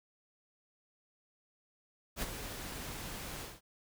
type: noise with ADSR envelope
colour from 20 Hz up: pink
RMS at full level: -35 dBFS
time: 2.16-3.61 s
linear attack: 61 ms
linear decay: 29 ms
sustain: -8 dB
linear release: 200 ms
effects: none